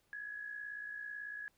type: tone with amplitude modulation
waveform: sine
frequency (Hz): 1680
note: G#6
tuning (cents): +19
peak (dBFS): -39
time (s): 0.13-1.48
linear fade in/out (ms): 0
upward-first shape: sine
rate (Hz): 58.1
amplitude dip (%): 60
effects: pink hiss -75 dBFS RMS until 1.57 s